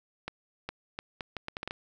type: accelerating click train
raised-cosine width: 0.3 ms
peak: -19 dBFS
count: 10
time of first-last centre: 0.28-1.709 s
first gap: 410 ms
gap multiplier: 0.73
effects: none